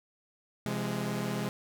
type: chord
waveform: sawtooth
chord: F minor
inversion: second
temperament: equal with one note detuned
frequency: 130.81 / 170.92 / 207.7 Hz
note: C3 / F3 / Ab3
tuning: 0 / -37 / 0 cents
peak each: -32 / -33 / -30 dBFS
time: 0.66-1.49 s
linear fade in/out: 0 ms
effects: none